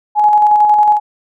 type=tone with tremolo; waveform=sine; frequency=840 Hz; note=G#5; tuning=19 cents sharp; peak=-5 dBFS; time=0.15-1 s; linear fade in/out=50 ms; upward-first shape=square; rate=11 Hz; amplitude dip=30%; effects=none